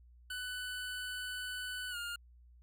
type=tone with pitch glide; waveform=25% pulse; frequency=1495 to 1412.7 Hz; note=F#6 to F6; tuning=+17 to +19 cents; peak=-35 dBFS; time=0.3-2.16 s; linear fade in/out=5 ms; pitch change=-98 cents; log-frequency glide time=1.9-1.97 s; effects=added 60 Hz sine -57 dBFS peak until 2.62 s